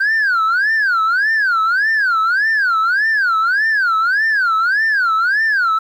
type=tone with vibrato; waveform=sine; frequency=1528 Hz; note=G6; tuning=45 cents flat; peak=-10 dBFS; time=0-5.79 s; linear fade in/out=10 ms; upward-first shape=sine; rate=1.7 Hz; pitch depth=280 cents each way; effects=tanh soft clip ceiling -11 dBFS + 8-bit